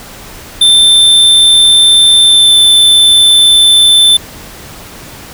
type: tone with pitch glide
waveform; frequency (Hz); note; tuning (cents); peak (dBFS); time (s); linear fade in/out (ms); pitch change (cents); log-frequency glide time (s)
square; 3559 to 3534; A7 to A7; +19 to +7; -3; 0.61-4.17; 5; -12; 2.23-2.57
effects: pink hiss -30 dBFS RMS until 5.33 s